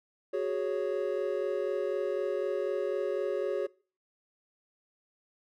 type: chord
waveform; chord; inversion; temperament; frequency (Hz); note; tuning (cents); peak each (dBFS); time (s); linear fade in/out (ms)
triangle; F# suspended second; none; equal with one note detuned; 371.3 / 415.3 / 554.4; F#4 / G#4 / C#5; +6 / 0 / 0; -31; 0.33-3.67; 10
effects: noise-tail reverb RT60 0.4 s tail -23 dB re dry